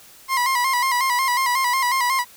30% pulse tone with vibrato, 1018 Hz, C6, 48 cents flat, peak -15 dBFS, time 0.28-2.25 s, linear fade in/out 50 ms, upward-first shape square, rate 5.5 Hz, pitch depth 71 cents each way, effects white hiss -47 dBFS RMS until 2.36 s

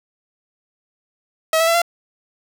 sawtooth tone with pitch steps, 641 / 655.6 / 670.5 / 685.8 Hz, E5 / E5 / E5 / F5, -49 / -10 / +29 / -32 cents, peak -10 dBFS, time 1.53-1.818 s, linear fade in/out 2 ms, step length 72 ms, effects none

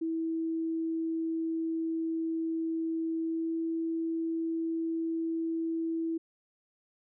sine tone with pitch glide, 325.8 to 327.9 Hz, E4 to E4, -20 to -9 cents, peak -29 dBFS, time 0.01-6.18 s, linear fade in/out 10 ms, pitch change +11 cents, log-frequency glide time 3.21-3.55 s, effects none

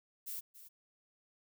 violet noise with echo, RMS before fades -42 dBFS, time 0.26-0.41 s, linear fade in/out 20 ms, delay 280 ms, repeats 1, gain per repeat -13 dB, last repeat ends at 0.69 s, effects none

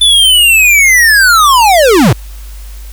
square linear sweep, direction down, 3520 to 89.9 Hz, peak -4 dBFS, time 0.01-2.13 s, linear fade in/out 5 ms, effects added 50 Hz sine -24 dBFS peak until 2.92 s + white hiss -38 dBFS RMS until 2.92 s

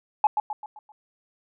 sine tone with echo, 848 Hz, G#5, 36 cents sharp, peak -13 dBFS, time 0.24-0.27 s, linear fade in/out 2 ms, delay 130 ms, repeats 5, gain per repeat -7 dB, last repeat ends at 0.92 s, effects tanh soft clip ceiling -9 dBFS

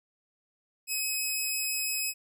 10% pulse tone, 2549 Hz, D#7, 41 cents sharp, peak -20 dBFS, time 0.87-2.14 s, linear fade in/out 50 ms, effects none

